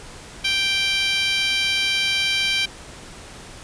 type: tone with high-pass filter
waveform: 10% pulse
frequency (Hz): 784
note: G5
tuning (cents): 0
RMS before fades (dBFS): -21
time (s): 0.44-2.66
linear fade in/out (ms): 10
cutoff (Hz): 2500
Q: 1.9
effects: pink hiss -40 dBFS RMS until 3.63 s + resampled to 22050 Hz